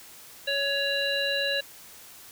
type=harmonic tone with a mistuned harmonic; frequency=559 Hz; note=C#5; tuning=14 cents sharp; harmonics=1 / 3 / 5 / 7; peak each=-30 / -30 / -30 / -30 dBFS; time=0.47-1.61 s; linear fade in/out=10 ms; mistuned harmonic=7; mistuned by=+18 cents; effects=white hiss -48 dBFS RMS until 2.31 s